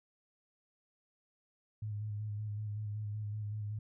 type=tone with vibrato; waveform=sine; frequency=105.4 Hz; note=G#2; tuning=26 cents sharp; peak=-36 dBFS; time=1.82-3.79 s; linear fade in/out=5 ms; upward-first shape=square; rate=5.3 Hz; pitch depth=27 cents each way; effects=none